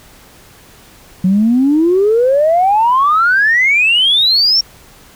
sine exponential sweep, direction up, 180 to 5588 Hz, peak -7 dBFS, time 1.24-4.61 s, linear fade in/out 5 ms, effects tanh soft clip ceiling -3 dBFS + pink hiss -42 dBFS RMS until 5.15 s

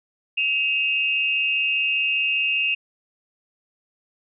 sine tone pair together, 2550 / 2775 Hz, D#7 / F7, +42 / -12 cents, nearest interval minor second, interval 146 cents, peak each -22 dBFS, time 0.37-2.75 s, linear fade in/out 10 ms, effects none

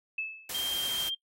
sine tone with exponential decay, 2613 Hz, E7, 16 cents flat, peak -28 dBFS, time 0.18-0.62 s, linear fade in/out 5 ms, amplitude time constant 95 ms
white noise, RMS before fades -37 dBFS, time 0.49-1.09 s, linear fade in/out 5 ms
sine tone with vibrato, 3178 Hz, G7, 23 cents sharp, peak -29 dBFS, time 0.54-1.15 s, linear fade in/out 10 ms, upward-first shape triangle, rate 14 Hz, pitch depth 8 cents each way
effects noise-tail reverb RT60 0.1 s tail -21 dB re dry + AAC 48 kbps

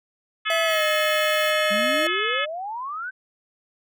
harmonic tone, 428.2 Hz, A4, 47 cents flat, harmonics 3 / 4 / 5 / 6 / 7 / 8, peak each -27 / -28 / -29 / -30 / -30 / -31 dBFS, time 0.45-2.46 s, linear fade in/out 20 ms
square tone with pitch glide, 659.3 to 615.1 Hz, E5 to D#5, 0 to -20 cents, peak -23 dBFS, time 0.5-2.07 s, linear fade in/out 2 ms, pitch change -120 cents, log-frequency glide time 0.64-0.83 s
blue noise, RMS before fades -38 dBFS, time 0.67-1.54 s, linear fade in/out 50 ms
sine exponential sweep, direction up, 196 to 1568 Hz, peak -28 dBFS, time 1.7-3.11 s, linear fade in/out 20 ms
effects none

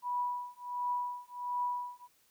sine tone with tremolo, 980 Hz, B5, 14 cents flat, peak -29 dBFS, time 0.02-2.08 s, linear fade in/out 50 ms, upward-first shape triangle, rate 1.4 Hz, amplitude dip 100%, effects white hiss -69 dBFS RMS until 2.3 s

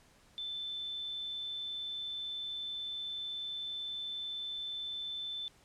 sine tone, 3529 Hz, A7, 4 cents sharp, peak -37 dBFS, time 0.38-5.48 s, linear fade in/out 0 ms, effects pink hiss -64 dBFS RMS until 5.64 s + low-pass 10000 Hz 12 dB/octave

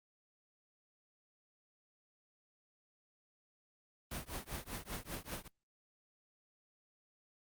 pink noise with tremolo, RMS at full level -40 dBFS, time 4.11-5.48 s, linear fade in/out 5 ms, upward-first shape triangle, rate 5.1 Hz, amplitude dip 100%, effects noise-tail reverb RT60 0.1 s tail -22 dB re dry + Opus 32 kbps

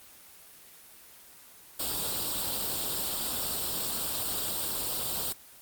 white noise with comb filter, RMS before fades -31 dBFS, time 1.79-5.33 s, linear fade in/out 10 ms, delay 0.24 ms, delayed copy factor +0.7, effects white hiss -52 dBFS RMS until 5.61 s + Opus 24 kbps

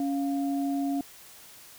sine tone pair together, 278.4 / 700.5 Hz, C#4 / F5, +8 / +5 cents, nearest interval octave + major third, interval 1597 cents, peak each -26 / -35 dBFS, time 0-1.01 s, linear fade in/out 2 ms, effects white hiss -50 dBFS RMS until 1.78 s

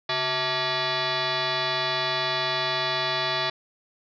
sine tone with frequency modulation, 1396.9 Hz, F6, in tune, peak -23 dBFS, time 0.09-3.5 s, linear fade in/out 5 ms, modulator 512 Hz, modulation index 5.9, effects none

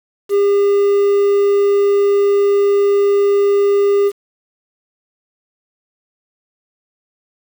triangle tone with quantisation, 402.5 Hz, G4, 46 cents sharp, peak -8 dBFS, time 0.29-4.12 s, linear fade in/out 50 ms, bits 6, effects none

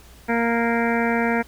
harmonic tone, 232.8 Hz, A#3, 2 cents flat, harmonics 1 / 2 / 3 / 4 / 6 / 7 / 8 / 9 / 10, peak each -22 / -25 / -27 / -28 / -30 / -30 / -31 / -32 / -32 dBFS, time 0.28-1.43 s, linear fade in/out 20 ms, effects added 60 Hz sine -47 dBFS peak until 1.47 s + pink hiss -50 dBFS RMS until 1.47 s

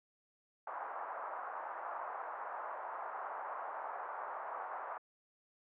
pink band-pass noise, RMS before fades -43 dBFS, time 0.67-4.98 s, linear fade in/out 2 ms, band 720 to 1300 Hz, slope 24 dB/octave, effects low-pass 2000 Hz 12 dB/octave

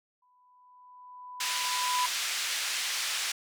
sine tone with exponential growth, 995 Hz, B5, 13 cents sharp, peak -25 dBFS, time 0.22-2.06 s, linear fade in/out 5 ms, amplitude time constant 400 ms
pink band-pass noise, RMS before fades -32 dBFS, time 1.4-3.32 s, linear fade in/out 5 ms, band 2100 to 7800 Hz, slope 12 dB/octave
effects none

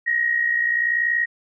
sine tone with amplitude modulation, 1886 Hz, A#6, 20 cents sharp, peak -15 dBFS, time 0.06-1.26 s, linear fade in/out 20 ms, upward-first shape sine, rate 60.7 Hz, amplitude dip 60%, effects none

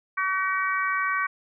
harmonic tone, 379.7 Hz, F#4, 45 cents sharp, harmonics 3 / 4 / 5 / 6, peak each -26 / -28 / -30 / -32 dBFS, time 0.17-1.27 s, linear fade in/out 10 ms, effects none

